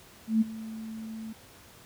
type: tone with ADSR envelope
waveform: sine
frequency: 221.5 Hz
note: A3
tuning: 12 cents sharp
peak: -18 dBFS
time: 0.27-1.33 s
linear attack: 140 ms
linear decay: 22 ms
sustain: -18 dB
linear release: 7 ms
effects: pink hiss -53 dBFS RMS until 1.85 s + high-pass 60 Hz 12 dB/octave